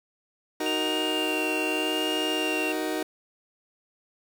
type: chord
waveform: 30% pulse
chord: D# minor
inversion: none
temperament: just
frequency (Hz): 311.1 / 373.4 / 466.7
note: D#4 / F#4 / A#4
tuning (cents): 0 / +16 / +2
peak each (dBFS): -27 / -29 / -31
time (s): 0.6-3.03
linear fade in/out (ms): 5
type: tone with vibrato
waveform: triangle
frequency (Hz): 2790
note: F7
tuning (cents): -2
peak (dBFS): -27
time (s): 0.66-2.72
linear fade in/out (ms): 2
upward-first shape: sine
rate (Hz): 0.85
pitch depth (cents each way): 24
effects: 8-bit